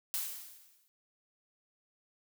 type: noise with exponential decay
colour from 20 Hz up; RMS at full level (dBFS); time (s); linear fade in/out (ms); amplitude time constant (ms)
blue; -33; 0.14-0.88; 0; 160
effects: none